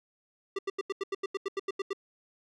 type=tone bursts; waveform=square; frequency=392 Hz; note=G4; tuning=in tune; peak=-30 dBFS; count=13; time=0.56-1.932 s; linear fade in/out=5 ms; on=28 ms; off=84 ms; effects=low-pass 5000 Hz 12 dB/octave